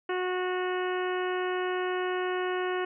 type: harmonic tone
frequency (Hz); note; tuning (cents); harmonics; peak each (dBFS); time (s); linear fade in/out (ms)
365.7; F#4; -20; 1 / 2 / 3 / 4 / 5 / 6 / 7 / 8; -29 / -36 / -37 / -38 / -39 / -46 / -45 / -44; 0.09-2.85; 5
effects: none